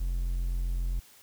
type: tone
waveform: triangle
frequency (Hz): 43.73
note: F1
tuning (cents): +3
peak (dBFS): -25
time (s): 0-1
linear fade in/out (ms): 10
effects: white hiss -56 dBFS RMS until 1.22 s